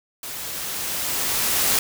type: noise with level ramp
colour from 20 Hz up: white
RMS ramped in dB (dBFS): -33 to -19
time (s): 0.23-1.79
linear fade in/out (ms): 2
effects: none